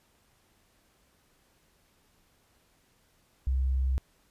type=tone; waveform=sine; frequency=65.41 Hz; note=C2; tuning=in tune; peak=-24 dBFS; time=3.47-3.98 s; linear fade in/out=0 ms; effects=pink hiss -67 dBFS RMS until 4.3 s + resampled to 32000 Hz